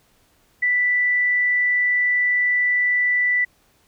sine tone, 1975.5 Hz, B6, in tune, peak -16 dBFS, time 0.62-3.45 s, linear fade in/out 10 ms, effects pink hiss -60 dBFS RMS until 3.87 s

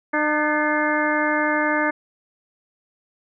harmonic tone with a mistuned harmonic, 302 Hz, D4, 48 cents sharp, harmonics 1 / 2 / 3 / 4 / 5 / 6 / 7, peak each -24 / -25 / -26 / -28 / -27 / -25 / -28 dBFS, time 0.13-1.91 s, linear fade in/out 10 ms, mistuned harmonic 6, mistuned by -73 cents, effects none

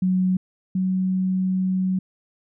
sine tone pair in turn, 185 / 186.72 Hz, F#3 / F#3, 0 / +16 cents, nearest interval unison, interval 16 cents, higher second, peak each -17 / -19 dBFS, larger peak first, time 0.02-0.37 / 0.75-1.99 s, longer second, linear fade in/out 5 ms, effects none

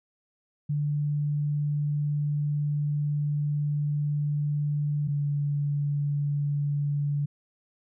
sine tone pair in turn, 147 / 144.47 Hz, D3 / D3, +2 / -28 cents, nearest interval unison, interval 30 cents, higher first, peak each -24 dBFS, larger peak neither, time 0.69-5.08 / 5.08-7.26 s, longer first, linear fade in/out 10 ms, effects none

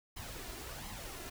pink noise with flanger, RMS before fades -45 dBFS, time 0.16-1.3 s, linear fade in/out 10 ms, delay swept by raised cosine 0.97 to 2.97 ms, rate 1.4 Hz, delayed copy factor +0.55, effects none

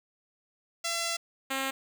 5% pulse tone pair in turn, 676 / 268.3 Hz, E5 / C4, +43 / +44 cents, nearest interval octave + major third, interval 1599 cents, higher first, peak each -18 dBFS, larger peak neither, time 0.84-1.17 / 1.5-1.71 s, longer first, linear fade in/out 10 ms, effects none

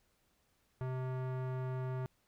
square tone with low-pass filter, 129 Hz, C3, 24 cents flat, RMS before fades -38 dBFS, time 0.81-2.06 s, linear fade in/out 0 ms, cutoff 1300 Hz, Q 0.94, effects pink hiss -75 dBFS RMS until 2.27 s

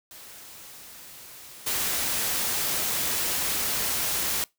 white noise with level steps, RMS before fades -45 / -27 dBFS, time 0.11-4.44 s, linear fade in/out 0 ms, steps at 1.66 s, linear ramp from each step 10 ms, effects noise-tail reverb RT60 0.2 s tail -24 dB re dry

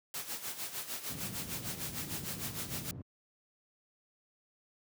white noise with tremolo, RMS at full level -38 dBFS, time 0.14-2.91 s, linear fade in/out 2 ms, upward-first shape sine, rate 6.6 Hz, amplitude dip 70%
white low-pass noise, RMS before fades -43 dBFS, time 1.09-3.02 s, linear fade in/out 5 ms, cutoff 170 Hz, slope 12 dB/octave
effects high-pass 100 Hz 12 dB/octave

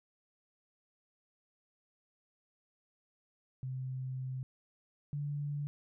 sine tone pair in turn, 130 / 145.04 Hz, C3 / D3, -11 / -21 cents, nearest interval major second, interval 190 cents, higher second, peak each -36 / -34 dBFS, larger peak second, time 3.63-4.43 / 5.13-5.67 s, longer first, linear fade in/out 0 ms, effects none

